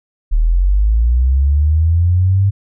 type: linear sweep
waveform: sine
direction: up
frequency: 36.71 to 100.1 Hz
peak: -9 dBFS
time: 0.31-2.51 s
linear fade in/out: 20 ms
effects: none